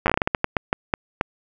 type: slowing click train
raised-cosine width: 0.5 ms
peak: -3 dBFS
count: 15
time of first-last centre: 0.06-1.211 s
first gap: 9 ms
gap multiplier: 1.3
effects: none